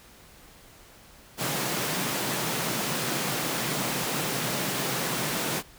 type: high-pass noise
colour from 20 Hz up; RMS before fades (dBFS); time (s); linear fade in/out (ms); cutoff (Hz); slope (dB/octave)
pink; -29; 1.37-5.63; 50; 120; 96
effects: pink hiss -52 dBFS RMS until 5.78 s